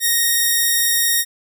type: tone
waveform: 5% pulse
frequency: 1864.7 Hz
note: A#6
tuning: in tune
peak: -4 dBFS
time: 0-1.25 s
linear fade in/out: 50 ms
effects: none